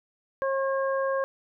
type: harmonic tone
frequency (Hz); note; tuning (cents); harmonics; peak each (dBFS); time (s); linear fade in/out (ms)
540; C#5; -45; 1 / 2 / 3; -25 / -31 / -35; 0.42-1.24; 0
effects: none